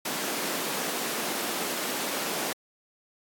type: high-pass noise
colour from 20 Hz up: pink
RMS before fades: -31 dBFS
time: 0.05-2.53 s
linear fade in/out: 5 ms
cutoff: 220 Hz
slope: 24 dB/octave
effects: AAC 64 kbps